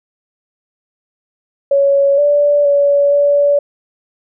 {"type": "tone with pitch steps", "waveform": "sine", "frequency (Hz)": [558, 581, 569, 574], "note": ["C#5", "D5", "C#5", "D5"], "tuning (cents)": [11, -19, 45, -40], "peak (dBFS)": -8, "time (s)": [1.71, 3.59], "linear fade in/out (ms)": 5, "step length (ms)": 470, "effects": []}